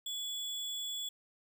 sine tone with sample-and-hold, 3400 Hz, G#7, 40 cents sharp, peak -36 dBFS, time 0.06-1.09 s, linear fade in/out 5 ms, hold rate 11025 Hz, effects none

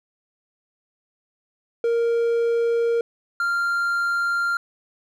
triangle tone pair in turn, 466.2 / 1391 Hz, A#4 / F6, 0 / -7 cents, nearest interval octave + perfect fifth, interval 1893 cents, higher second, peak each -16 / -18 dBFS, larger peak first, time 1.84-3.01 / 3.4-4.57 s, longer neither, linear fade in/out 2 ms, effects none

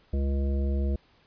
harmonic tone, 69 Hz, C#2, 7 cents flat, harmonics 1 / 3 / 5 / 7 / 9, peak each -24 / -34 / -38 / -41 / -43 dBFS, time 0.13-0.96 s, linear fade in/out 5 ms, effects pink hiss -62 dBFS RMS until 1.26 s + resampled to 11025 Hz

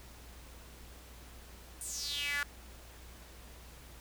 sawtooth tone with high-pass filter sweep, 287.5 Hz, D4, 37 cents flat, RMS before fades -37 dBFS, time 1.81-2.43 s, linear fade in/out 0 ms, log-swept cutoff 9400 to 1500 Hz, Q 5.4, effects added 60 Hz sine -52 dBFS peak until 4 s + pink hiss -55 dBFS RMS until 4 s

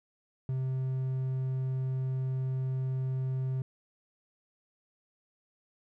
triangle tone, 130.81 Hz, C3, in tune, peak -27 dBFS, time 0.49-3.62 s, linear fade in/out 2 ms, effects none

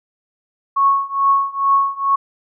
sine tone with tremolo, 1103 Hz, C#6, 9 cents flat, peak -9 dBFS, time 0.76-2.16 s, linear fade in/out 10 ms, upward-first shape triangle, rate 2.3 Hz, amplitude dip 95%, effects none

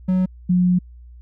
triangle / sine tone pair in turn, 185 / 180.05 Hz, F#3 / F#3, 0 / -47 cents, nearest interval unison, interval 47 cents, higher first, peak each -13 dBFS, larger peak neither, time 0.08-0.26 / 0.49-0.79 s, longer second, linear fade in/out 10 ms, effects added 60 Hz sine -39 dBFS peak until 1.21 s

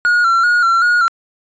triangle tone with vibrato, 1400 Hz, F6, 4 cents sharp, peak -8 dBFS, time 0.05-1.08 s, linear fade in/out 0 ms, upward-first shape square, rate 2.6 Hz, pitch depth 51 cents each way, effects resampled to 16000 Hz

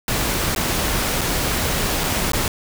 pink noise with dropouts, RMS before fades -21 dBFS, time 0.08-2.48 s, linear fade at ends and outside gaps 1 ms, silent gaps 0.549-0.561 / 1.21-1.214 / 2.036-2.039 / 2.319-2.333 s, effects none

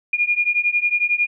sine beating tone pair, 2421 / 2432 Hz, D#7 / D#7, -48 / -40 cents, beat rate 11 Hz, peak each -20 / -19 dBFS, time 0.13-1.27 s, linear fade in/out 5 ms, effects none

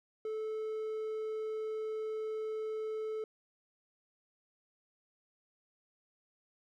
triangle tone, 435.8 Hz, A4, 17 cents flat, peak -33 dBFS, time 0.25-3.24 s, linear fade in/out 2 ms, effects none

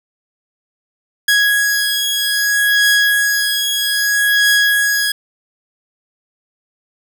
sawtooth beating tone pair, 1661.2 / 1661.82 Hz, G#6 / G#6, 0 / +1 cents, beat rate 0.62 Hz, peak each -13 / -11 dBFS, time 1.28-5.12 s, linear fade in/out 5 ms, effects none

